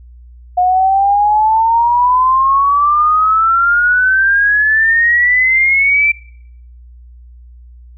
sine exponential sweep, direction up, 718 to 2349 Hz, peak -8 dBFS, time 0.57-6.12 s, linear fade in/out 10 ms, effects noise-tail reverb RT60 0.7 s tail -23 dB re dry + added 60 Hz sine -35 dBFS peak until 7.97 s

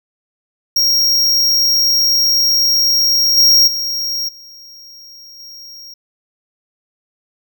square tone with level steps, 5588 Hz, F8, in tune, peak -11 / -7 / -18 / -36 / -33 dBFS, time 0.76-5.94 s, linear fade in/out 5 ms, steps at 3.37 / 3.67 / 4.28 / 5.39 s, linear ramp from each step 10 ms, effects none

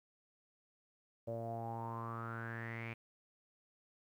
sawtooth tone with low-pass filter sweep, 114.9 Hz, A#2, 25 cents flat, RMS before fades -43 dBFS, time 1.27-2.94 s, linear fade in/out 10 ms, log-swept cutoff 560 to 2400 Hz, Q 8.8, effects 12-bit

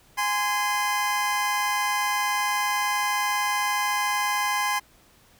25% pulse tone pair together, 828 / 1033.4 Hz, G#5 / C6, -5 / -22 cents, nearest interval major third, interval 383 cents, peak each -23 / -21 dBFS, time 0.17-4.8 s, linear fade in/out 20 ms, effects pink hiss -57 dBFS RMS until 5.39 s

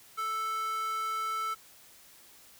square tone with high-pass filter, 440 Hz, A4, in tune, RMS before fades -33 dBFS, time 0.17-1.55 s, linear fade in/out 20 ms, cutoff 1300 Hz, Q 4.5, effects white hiss -56 dBFS RMS until 2.59 s

